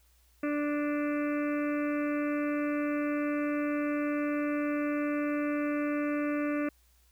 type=harmonic tone; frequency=293.7 Hz; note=D4; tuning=in tune; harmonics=1 / 2 / 4 / 5 / 6 / 7 / 8 / 9; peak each=-29 / -35 / -41 / -43 / -45 / -46 / -47 / -48 dBFS; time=0.43-6.69 s; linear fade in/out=5 ms; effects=added 60 Hz sine -63 dBFS peak until 7.11 s + white hiss -68 dBFS RMS until 7.11 s